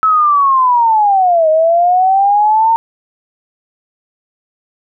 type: linear two-way sweep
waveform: sine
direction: down then up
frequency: 1304 to 621 to 917 Hz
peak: -7 dBFS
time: 0.03-2.76 s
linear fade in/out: 0 ms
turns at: 1.49 s
effects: none